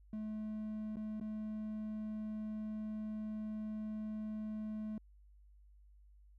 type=tone with dropouts; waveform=triangle; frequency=215.2 Hz; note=A3; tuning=38 cents flat; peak=-37 dBFS; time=0.13-4.98 s; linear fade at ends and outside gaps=2 ms; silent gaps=0.958-0.968 / 1.199-1.211 s; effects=added 50 Hz sine -59 dBFS peak until 6.38 s